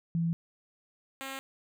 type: tone pair in turn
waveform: sine / 5% pulse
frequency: 167 / 269 Hz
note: E3 / C4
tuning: +23 / +48 cents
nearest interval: minor sixth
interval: 825 cents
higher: second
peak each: -26 dBFS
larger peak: neither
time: 0.15-0.33 / 1.21-1.39 s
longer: neither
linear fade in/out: 0 ms
effects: none